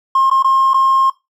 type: tone with dropouts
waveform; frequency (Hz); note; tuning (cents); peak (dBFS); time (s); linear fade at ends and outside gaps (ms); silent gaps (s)
triangle; 1068; C6; +35; -6; 0.15-1.1; 5; 0.3-0.312 / 0.426-0.444 / 0.735-0.742
effects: noise-tail reverb RT60 0.2 s tail -21 dB re dry + tanh soft clip ceiling -5 dBFS